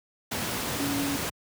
sine tone in noise, 281.2 Hz, C#4, 25 cents sharp, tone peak -28 dBFS, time 0.79-1.17 s, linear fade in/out 10 ms, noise pink, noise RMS -30 dBFS, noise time 0.31-1.3 s, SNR -1 dB, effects high-pass 100 Hz 12 dB/octave

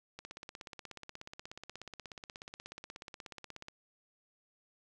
click train, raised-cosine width 0.2 ms, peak -28 dBFS, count 59, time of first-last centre 0.19-3.684 s, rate 16.6 Hz, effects none

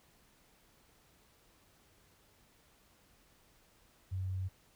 sine tone, 93.8 Hz, F#2, 24 cents sharp, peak -34 dBFS, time 4.11-4.49 s, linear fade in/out 20 ms, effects pink hiss -67 dBFS RMS until 4.75 s

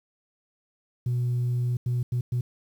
sine tone bursts at uneven times, 122.6 Hz, B2, 12 cents flat, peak -21 dBFS, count 4, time 1.06-1.77 / 1.86-2.03 / 2.12-2.21 / 2.32-2.41 s, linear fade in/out 5 ms, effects tanh soft clip ceiling -21 dBFS + 9-bit

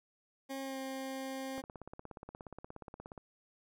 20% pulse tone with pitch glide, 269.9 to 265.9 Hz, C#4 to C4, -46 to +28 cents, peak -34 dBFS, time 0.49-1.62 s, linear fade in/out 20 ms, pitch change -26 cents, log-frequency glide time 0.62-0.78 s
click train, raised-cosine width 1 ms, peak -32 dBFS, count 28, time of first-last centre 1.58-3.178 s, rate 16.9 Hz
effects none

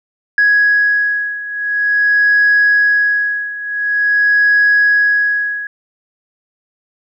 sine beating tone pair, 1666 / 1666.47 Hz, G#6 / G#6, +5 / +5 cents, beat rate 0.47 Hz, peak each -14 / -11 dBFS, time 0.38-5.67 s, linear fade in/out 2 ms, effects tanh soft clip ceiling -4 dBFS

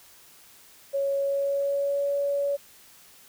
sine tone with pitch glide, 554.4 to 565.4 Hz, C#5 to C#5, 0 to +34 cents, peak -23 dBFS, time 0.93-2.57 s, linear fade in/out 20 ms, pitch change +34 cents, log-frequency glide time 1.13-2.1 s, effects white hiss -53 dBFS RMS until 3.28 s

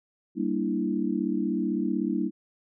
sine chord, E half-diminished seventh, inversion first, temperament equal, 196 / 233.1 / 293.7 / 329.6 Hz, G3 / Bb3 / D4 / E4, 0 / 0 / 0 / 0 cents, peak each -30 dBFS, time 0.35-2.31 s, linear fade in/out 50 ms, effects none

